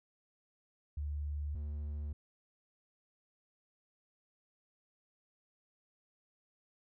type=tone pair in turn; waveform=sine / triangle; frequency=73.42 / 73.85 Hz; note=D2 / D2; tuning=0 / +10 cents; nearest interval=unison; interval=10 cents; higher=second; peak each=-35 / -35 dBFS; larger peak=neither; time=0.97-1.55 / 1.55-2.13 s; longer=neither; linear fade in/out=5 ms; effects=none